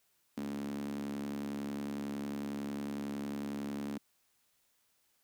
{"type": "tone with high-pass filter", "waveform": "sawtooth", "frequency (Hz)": 71, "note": "C#2", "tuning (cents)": 42, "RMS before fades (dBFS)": -39, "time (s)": [0.37, 3.98], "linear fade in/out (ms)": 5, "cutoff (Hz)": 240, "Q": 9.1, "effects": ["white hiss -74 dBFS RMS until 5.23 s"]}